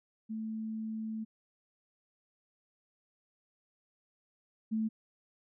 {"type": "tone pair in turn", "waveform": "sine", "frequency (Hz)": [220, 220], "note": ["A3", "A3"], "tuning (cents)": [0, 0], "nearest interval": "unison", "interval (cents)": 0, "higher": "neither", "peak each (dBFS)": [-35, -29], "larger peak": "second", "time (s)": [[0.29, 1.25], [4.71, 4.89]], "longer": "first", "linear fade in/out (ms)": 20, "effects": []}